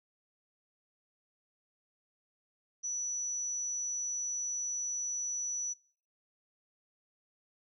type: tone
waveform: sine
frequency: 5920 Hz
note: F#8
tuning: in tune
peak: -33 dBFS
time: 2.83-5.74 s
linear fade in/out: 20 ms
effects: noise-tail reverb RT60 0.5 s tail -26 dB re dry